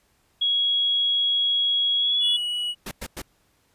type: tone with pitch glide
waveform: sine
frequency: 3322 to 3406 Hz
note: G#7 to G#7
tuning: 0 to +43 cents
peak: -19 dBFS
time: 0.41-2.37 s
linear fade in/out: 10 ms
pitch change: +43 cents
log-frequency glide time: 1.97-2.23 s
type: tone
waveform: triangle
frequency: 2926 Hz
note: F#7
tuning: 20 cents flat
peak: -23 dBFS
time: 2.2-2.75 s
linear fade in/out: 50 ms
type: noise bursts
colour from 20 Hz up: pink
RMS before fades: -33 dBFS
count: 3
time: 2.86-3.219 s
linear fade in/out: 5 ms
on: 53 ms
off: 100 ms
effects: pink hiss -65 dBFS RMS until 3.74 s + resampled to 32000 Hz